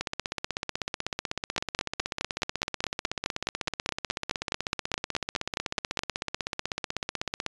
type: two click trains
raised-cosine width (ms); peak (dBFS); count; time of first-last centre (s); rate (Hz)
0.2; -9 / -12; 22 / 121; 1.58-5.992 / 0.01-7.463; 4.76 / 16.1
effects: resampled to 22050 Hz